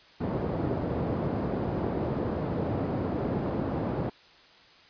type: band-pass noise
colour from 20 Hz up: pink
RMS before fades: -30 dBFS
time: 0.2-4.1 s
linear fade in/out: 10 ms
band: 110 to 620 Hz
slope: 12 dB/octave
effects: white hiss -55 dBFS RMS until 4.89 s + resampled to 11025 Hz